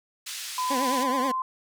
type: band-pass noise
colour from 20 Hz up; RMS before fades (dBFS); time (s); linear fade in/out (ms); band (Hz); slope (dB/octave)
white; -36; 0.26-1.04; 10; 2100 to 7300; 12
type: tone with pitch glide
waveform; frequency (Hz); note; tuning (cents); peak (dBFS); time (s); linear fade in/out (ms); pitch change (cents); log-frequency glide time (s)
sine; 1008 to 1038.1; B5 to C6; +35 to -14; -25; 0.58-1.42; 2; +51; 0.99-1.27
type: tone with vibrato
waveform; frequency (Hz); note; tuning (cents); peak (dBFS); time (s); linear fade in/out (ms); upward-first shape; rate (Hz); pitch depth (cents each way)
20% pulse; 262.5; C4; +6; -21; 0.7-1.32; 10; triangle; 9.4; 140
effects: none